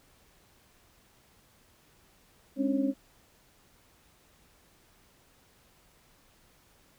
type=tone cluster; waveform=sine; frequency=208.5 / 270.3 / 291.1 / 546 Hz; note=G#3 / C#4 / D4 / C#5; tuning=+7 / -44 / -15 / -26 cents; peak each=-35 / -27 / -32 / -36 dBFS; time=2.56-2.94 s; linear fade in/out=50 ms; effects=pink hiss -63 dBFS RMS until 6.98 s